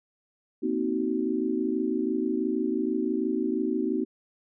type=chord; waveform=sine; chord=C half-diminished seventh; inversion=third; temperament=just; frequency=235.5 / 261.6 / 314 / 376.7 Hz; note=Bb3 / C4 / Eb4 / Gb4; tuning=+18 / 0 / +16 / +31 cents; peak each=-31 / -30 / -29 / -30 dBFS; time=0.62-4.05 s; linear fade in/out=20 ms; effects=none